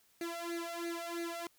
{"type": "tone with flanger", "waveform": "sawtooth", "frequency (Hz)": 339.3, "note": "F4", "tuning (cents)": -50, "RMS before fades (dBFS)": -40, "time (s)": [0.21, 1.47], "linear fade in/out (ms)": 2, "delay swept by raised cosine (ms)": [0.46, 1.46], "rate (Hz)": 3, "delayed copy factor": 0.9, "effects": ["white hiss -69 dBFS RMS until 1.58 s"]}